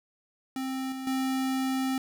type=tone with level steps; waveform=square; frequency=263.3 Hz; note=C4; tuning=11 cents sharp; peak=-31 / -35 / -27 dBFS; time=0.56-1.98 s; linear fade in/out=2 ms; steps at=0.92 / 1.07 s; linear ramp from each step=2 ms; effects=none